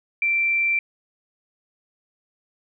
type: tone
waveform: sine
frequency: 2349 Hz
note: D7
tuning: in tune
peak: -18 dBFS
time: 0.22-0.79 s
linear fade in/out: 2 ms
effects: none